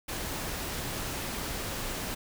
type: noise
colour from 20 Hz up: pink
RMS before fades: -35 dBFS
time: 0.08-2.15 s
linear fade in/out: 10 ms
effects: none